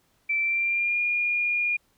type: tone with pitch glide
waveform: sine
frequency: 2332 to 2425 Hz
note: D7 to D#7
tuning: -13 to -45 cents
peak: -22 dBFS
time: 0.29-1.77 s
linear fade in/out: 10 ms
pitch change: +68 cents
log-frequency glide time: 0.39-1 s
effects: pink hiss -67 dBFS RMS until 1.97 s